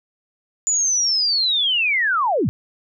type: linear sweep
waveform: sine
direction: down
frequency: 7050 to 77.78 Hz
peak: -16 dBFS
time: 0.67-2.49 s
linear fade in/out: 0 ms
effects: none